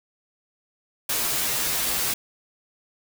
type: noise with comb filter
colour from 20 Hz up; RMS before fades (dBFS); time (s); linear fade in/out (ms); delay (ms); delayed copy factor
white; -25; 1.09-2.14; 5; 11; -0.85
effects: none